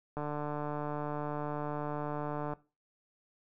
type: click train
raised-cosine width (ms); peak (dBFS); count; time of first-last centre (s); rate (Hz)
1; -23; 351; 0.17-2.535; 148
effects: noise-tail reverb RT60 0.3 s tail -19 dB re dry